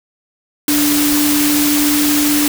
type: tone in noise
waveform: sine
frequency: 293.7 Hz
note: D4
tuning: in tune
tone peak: -13 dBFS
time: 0.68-2.48 s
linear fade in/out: 2 ms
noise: white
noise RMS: -17 dBFS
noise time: 0.68-2.48 s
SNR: +1 dB
effects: none